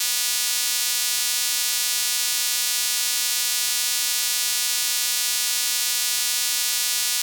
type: tone with high-pass filter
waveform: sawtooth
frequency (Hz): 243.6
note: B3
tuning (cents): -24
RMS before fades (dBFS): -23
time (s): 0-7.22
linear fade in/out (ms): 5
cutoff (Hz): 4700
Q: 0.76
effects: none